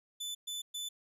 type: tone bursts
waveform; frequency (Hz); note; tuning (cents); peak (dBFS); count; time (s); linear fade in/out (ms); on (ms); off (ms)
sawtooth; 3503; A7; -8; -34; 3; 0.2-0.89; 10; 150; 120
effects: resampled to 32000 Hz